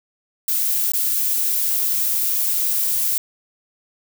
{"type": "noise with dropouts", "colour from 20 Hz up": "violet", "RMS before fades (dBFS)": -20, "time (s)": [0.48, 3.18], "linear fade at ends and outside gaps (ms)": 2, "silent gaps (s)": [0.92, 0.935], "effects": []}